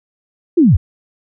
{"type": "linear sweep", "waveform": "sine", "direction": "down", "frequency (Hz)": [370, 57.6], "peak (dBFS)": -6, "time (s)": [0.57, 0.77], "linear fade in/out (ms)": 10, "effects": []}